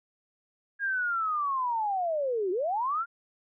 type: linear two-way sweep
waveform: sine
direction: down then up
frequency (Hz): 1641 to 349.2 to 1427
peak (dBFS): -26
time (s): 0.79-3.06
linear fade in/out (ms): 50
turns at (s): 2.51
effects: none